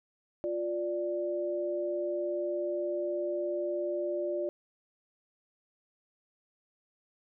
sine tone pair together, 351.3 / 588 Hz, F4 / D5, +10 / +2 cents, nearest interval major sixth, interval 892 cents, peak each -33 / -32 dBFS, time 0.44-4.49 s, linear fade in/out 0 ms, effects none

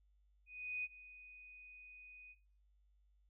sine tone with ADSR envelope, 2489 Hz, D#7, in tune, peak -37 dBFS, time 0.46-2.36 s, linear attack 380 ms, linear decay 35 ms, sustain -17 dB, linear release 51 ms, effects noise-tail reverb RT60 0.4 s tail -17 dB re dry + added 50 Hz sine -69 dBFS peak until 3.29 s

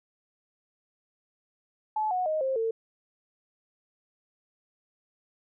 sine tone with pitch steps, 861 / 732.4 / 623 / 530 / 450.9 Hz, A5 / F#5 / D#5 / C5 / A4, -38 / -18 / +2 / +22 / +42 cents, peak -25 dBFS, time 1.96-2.71 s, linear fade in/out 5 ms, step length 150 ms, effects none

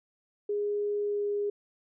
sine tone with pitch glide, 412.4 to 409.8 Hz, G#4 to G#4, -12 to -23 cents, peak -27 dBFS, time 0.49-1.5 s, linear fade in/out 5 ms, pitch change -11 cents, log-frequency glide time 1.01-1.25 s, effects none

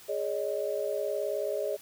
sine chord, Ab suspended fourth, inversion none, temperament equal with one note detuned, 415.3 / 563.4 / 622.3 Hz, Ab4 / Db5 / Eb5, 0 / +28 / 0 cents, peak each -33 dBFS, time 0.08-1.77 s, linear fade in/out 20 ms, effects white hiss -52 dBFS RMS until 1.81 s

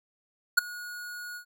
square tone with ADSR envelope, 1450 Hz, F#6, 35 cents flat, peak -15 dBFS, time 0.57-1.45 s, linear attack 12 ms, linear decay 12 ms, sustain -23 dB, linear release 91 ms, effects none

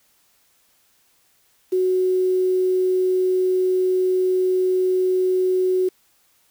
sine tone with quantisation, 370 Hz, F#4, in tune, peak -16 dBFS, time 1.72-5.89 s, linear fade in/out 10 ms, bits 7, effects white hiss -61 dBFS RMS until 6.5 s

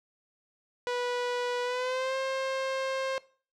sawtooth tone with pitch glide, 490 to 531.3 Hz, B4 to C5, -14 to +26 cents, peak -25 dBFS, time 0.87-3.18 s, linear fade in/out 0 ms, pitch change +140 cents, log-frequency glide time 1.63-2.16 s, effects noise-tail reverb RT60 0.4 s tail -20 dB re dry + low-pass 5000 Hz 12 dB/octave

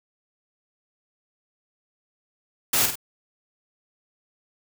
white noise with echo, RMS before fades -21 dBFS, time 2.73-2.86 s, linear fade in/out 5 ms, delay 48 ms, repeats 2, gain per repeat -6 dB, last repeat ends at 2.956 s, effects none

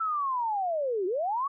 sine linear two-way sweep, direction down then up, 1338 to 349.2 to 1154 Hz, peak -26 dBFS, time 0-1.48 s, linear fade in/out 10 ms, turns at 1.06 s, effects none

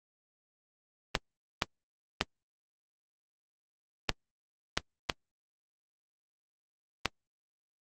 clicks, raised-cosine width 0.2 ms, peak -7 dBFS, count 7, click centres 1.152 / 1.622 / 2.211 / 4.093 / 4.775 / 5.098 / 7.057 s, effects Opus 24 kbps

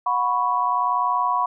sine chord, F# suspended fourth, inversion none, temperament equal with one note detuned, 725.6 / 987.8 / 1108.7 Hz, F#5 / B5 / C#6, -34 / 0 / 0 cents, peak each -26 / -21 / -23 dBFS, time 0.06-1.46 s, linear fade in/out 5 ms, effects none

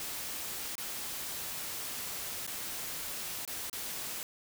white noise with dropouts, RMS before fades -39 dBFS, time 0-4.23 s, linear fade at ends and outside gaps 1 ms, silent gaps 0.754-0.78 / 2.466-2.475 / 3.451-3.476 / 3.698-3.729 s, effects none

